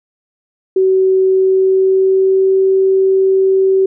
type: tone with pitch glide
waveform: sine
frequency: 378.5 to 382.9 Hz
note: F#4 to G4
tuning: +39 to -41 cents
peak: -8 dBFS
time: 0.76-3.86 s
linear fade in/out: 5 ms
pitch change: +20 cents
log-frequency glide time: 1.22-2.56 s
effects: none